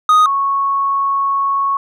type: tone pair in turn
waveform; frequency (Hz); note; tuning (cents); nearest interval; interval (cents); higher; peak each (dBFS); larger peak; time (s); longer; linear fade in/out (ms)
triangle / sine; 1244.5 / 1104.6; D#6 / C#6; 0 / -6; major second; 206; first; -5 / -13; first; 0.09-0.26 / 0.26-1.77; second; 2
effects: none